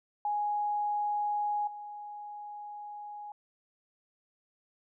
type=tone with level steps; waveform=sine; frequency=830.6 Hz; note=G#5; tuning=in tune; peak=-28 / -40 dBFS; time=0.25-3.32 s; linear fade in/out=2 ms; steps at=1.67 s; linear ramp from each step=5 ms; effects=none